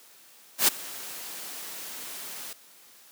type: noise with ADSR envelope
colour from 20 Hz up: white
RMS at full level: -18 dBFS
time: 0.58-2.53 s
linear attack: 98 ms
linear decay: 13 ms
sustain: -21 dB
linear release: 3 ms
effects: white hiss -54 dBFS RMS until 3.11 s + high-pass 200 Hz 12 dB/octave